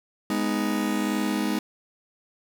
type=chord; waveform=40% pulse; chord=G# minor; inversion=none; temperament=just; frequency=207.7 / 249.2 / 311.5 Hz; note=G#3 / B3 / D#4; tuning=0 / +16 / +2 cents; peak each=-26 / -29 / -27 dBFS; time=0.3-1.59 s; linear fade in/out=2 ms; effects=none